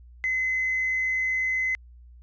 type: tone with tanh clipping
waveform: triangle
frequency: 2042 Hz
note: C7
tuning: 43 cents flat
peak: -23 dBFS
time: 0.24-1.75 s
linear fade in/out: 0 ms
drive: 4 dB
effects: added 60 Hz sine -46 dBFS peak until 2.22 s + resampled to 16000 Hz